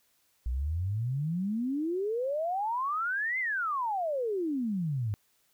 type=exponential two-way sweep; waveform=sine; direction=up then down; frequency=58 to 2115 to 98.7 Hz; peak=-28 dBFS; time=0.46-5.14 s; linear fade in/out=0 ms; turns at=3.39 s; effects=white hiss -70 dBFS RMS until 5.53 s